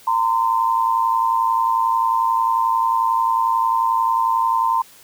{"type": "tone pair together", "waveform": "sine", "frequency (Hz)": [918, 1029.2], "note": ["A#5", "C6"], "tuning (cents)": [-27, -29], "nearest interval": "major second", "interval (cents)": 198, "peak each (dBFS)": -18, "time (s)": [0.07, 4.82], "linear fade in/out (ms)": 5, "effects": ["white hiss -47 dBFS RMS until 5.03 s"]}